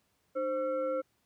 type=tone with frequency modulation; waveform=sine; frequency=525 Hz; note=C5; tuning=6 cents sharp; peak=-29 dBFS; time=0.35-1.02 s; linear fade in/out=20 ms; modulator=827 Hz; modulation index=0.61; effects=pink hiss -74 dBFS RMS until 1.25 s + high-pass 60 Hz 12 dB/octave